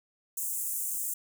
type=high-pass noise; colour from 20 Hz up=pink; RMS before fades=-33 dBFS; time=0.37-1.14 s; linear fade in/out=5 ms; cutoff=7200 Hz; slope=48 dB/octave; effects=none